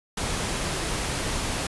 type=noise; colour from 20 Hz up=pink; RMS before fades=-28 dBFS; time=0.17-1.67 s; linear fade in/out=5 ms; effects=resampled to 24000 Hz